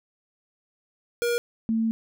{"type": "tone pair in turn", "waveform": ["square", "sine"], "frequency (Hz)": [475.7, 224.5], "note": ["A#4", "A3"], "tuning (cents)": [35, 35], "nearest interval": "octave + minor second", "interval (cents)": 1300, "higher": "first", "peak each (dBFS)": [-23, -21], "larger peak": "second", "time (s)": [[1.22, 1.38], [1.69, 1.91]], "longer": "second", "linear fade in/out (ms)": 0, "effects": []}